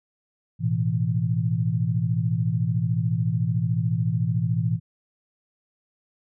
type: chord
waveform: sine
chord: A suspended second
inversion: none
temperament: just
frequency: 110 / 123.75 / 165 Hz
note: A2 / B2 / E3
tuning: 0 / +4 / +2 cents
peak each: -25 dBFS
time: 0.59-4.8 s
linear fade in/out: 50 ms
effects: none